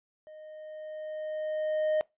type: tone with level ramp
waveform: triangle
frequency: 618 Hz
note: D#5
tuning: 12 cents flat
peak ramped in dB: -44 to -21 dBFS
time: 0.27-2.01 s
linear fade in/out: 0 ms
effects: noise-tail reverb RT60 0.2 s tail -23 dB re dry + resampled to 8000 Hz